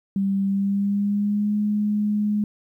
sine tone with pitch glide, 196 to 208.9 Hz, G3 to G#3, 0 to +10 cents, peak -19 dBFS, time 0.16-2.44 s, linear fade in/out 2 ms, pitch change +110 cents, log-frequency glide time 0.47-1.55 s, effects 10-bit

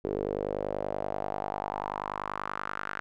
sawtooth tone with band-pass filter sweep, 50.3 Hz, G1, 45 cents sharp, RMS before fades -34 dBFS, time 0.04-3 s, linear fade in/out 0 ms, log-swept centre 410 to 1500 Hz, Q 3.8, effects none

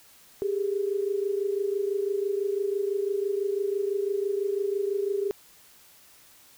sine tone pair together, 394.4 / 420.4 Hz, G4 / G#4, +11 / +21 cents, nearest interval minor second, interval 110 cents, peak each -26 / -30 dBFS, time 0.42-5.31 s, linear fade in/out 0 ms, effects white hiss -55 dBFS RMS until 6.57 s

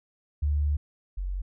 sine tone pair in turn, 73.42 / 46.25 Hz, D2 / F#1, 0 / 0 cents, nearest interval minor sixth, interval 800 cents, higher first, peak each -22 / -28 dBFS, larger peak first, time 0.42-0.77 / 1.17-1.42 s, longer first, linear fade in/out 10 ms, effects none

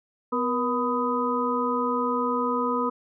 harmonic tone with a mistuned harmonic, 250 Hz, B3, 21 cents sharp, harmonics 1 / 2 / 4 / 5, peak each -28 / -28 / -28 / -28 dBFS, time 0.32-2.9 s, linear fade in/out 10 ms, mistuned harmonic 2, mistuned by -77 cents, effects none

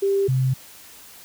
sine tone pair in turn, 394.6 / 130.43 Hz, G4 / C3, +11 / -5 cents, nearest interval octave + perfect fifth, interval 1916 cents, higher first, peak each -17 dBFS, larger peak neither, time 0.02-0.28 / 0.28-0.54 s, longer neither, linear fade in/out 10 ms, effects white hiss -45 dBFS RMS until 1.24 s

